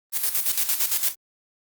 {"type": "noise with tremolo", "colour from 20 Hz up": "blue", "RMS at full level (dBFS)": -21, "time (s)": [0.12, 1.15], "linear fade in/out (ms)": 50, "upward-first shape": "square", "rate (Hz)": 8.8, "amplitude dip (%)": 65, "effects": ["Opus 32 kbps"]}